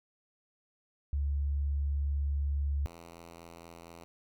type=tone pair in turn; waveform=sine / 5% pulse; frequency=71 / 84.27 Hz; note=C#2 / E2; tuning=+42 / +39 cents; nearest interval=minor third; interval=297 cents; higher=second; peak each=-28 / -37 dBFS; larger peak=first; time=1.13-2.86 / 2.86-4.04 s; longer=first; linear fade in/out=0 ms; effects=none